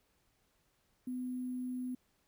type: tone with sample-and-hold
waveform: sine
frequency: 252.1 Hz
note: B3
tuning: 36 cents sharp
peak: -36 dBFS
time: 1.07-1.95 s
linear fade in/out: 5 ms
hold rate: 11025 Hz
effects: pink hiss -75 dBFS RMS until 2.27 s